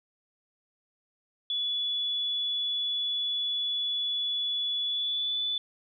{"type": "tone with pitch glide", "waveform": "sine", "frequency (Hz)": [3420, 3482], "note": ["A7", "A7"], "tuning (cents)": [-50, -19], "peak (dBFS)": -27, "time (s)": [1.5, 5.58], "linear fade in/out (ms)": 2, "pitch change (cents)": 31, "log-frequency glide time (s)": [4.83, 5.39], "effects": []}